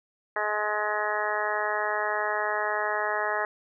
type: harmonic tone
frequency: 210.8 Hz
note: G#3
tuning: 26 cents sharp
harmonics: 2 / 3 / 4 / 5 / 6 / 7 / 8 / 9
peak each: -35 / -32 / -32 / -34 / -34 / -38 / -32 / -34 dBFS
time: 0.36-3.45 s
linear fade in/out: 2 ms
effects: none